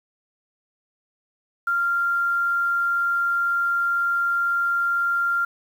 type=tone; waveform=sine; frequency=1389 Hz; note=F6; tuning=10 cents flat; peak=-19 dBFS; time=1.67-5.45 s; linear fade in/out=5 ms; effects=8-bit